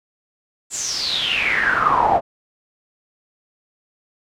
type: noise with band-pass filter sweep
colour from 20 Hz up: brown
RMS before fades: -19 dBFS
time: 0.7-2.21 s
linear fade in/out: 50 ms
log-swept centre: 7700 to 690 Hz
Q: 9.7
effects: none